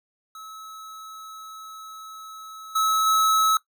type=tone with level steps; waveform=square; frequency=1294 Hz; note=E6; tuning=32 cents flat; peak=-39 / -20 / -18 dBFS; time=0.35-3.57 s; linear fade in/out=2 ms; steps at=2.75 / 3.06 s; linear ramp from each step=10 ms; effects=noise-tail reverb RT60 0.1 s tail -18 dB re dry